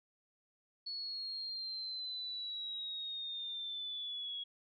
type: linear sweep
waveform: sine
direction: down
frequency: 4400 to 3322 Hz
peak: -39 dBFS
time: 0.86-4.44 s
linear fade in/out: 10 ms
effects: none